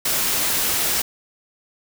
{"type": "noise", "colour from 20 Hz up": "white", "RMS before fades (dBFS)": -21, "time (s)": [0.05, 1.02], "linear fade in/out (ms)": 5, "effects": []}